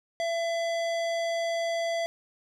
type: tone with low-pass filter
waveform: square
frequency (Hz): 671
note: E5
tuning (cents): +31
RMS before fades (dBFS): -29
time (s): 0.2-2.06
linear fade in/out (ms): 0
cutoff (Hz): 5900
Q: 0.8
effects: none